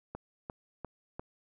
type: click train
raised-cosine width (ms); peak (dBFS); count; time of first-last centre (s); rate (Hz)
1; -25; 4; 0.15-1.195; 2.87
effects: none